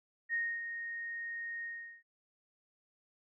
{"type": "tone with ADSR envelope", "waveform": "sine", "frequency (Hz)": 1859, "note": "A#6", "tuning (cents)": -5, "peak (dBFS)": -30, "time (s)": [0.29, 2.03], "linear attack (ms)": 46, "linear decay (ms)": 270, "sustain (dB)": -8, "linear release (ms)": 390, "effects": []}